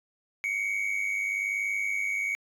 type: tone pair together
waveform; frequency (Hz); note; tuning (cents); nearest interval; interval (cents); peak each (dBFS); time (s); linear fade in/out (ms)
triangle; 2167 / 2268; C#7 / C#7; -40 / +39; minor second; 79; -29 / -26; 0.44-2.35; 0
effects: tanh soft clip ceiling -21 dBFS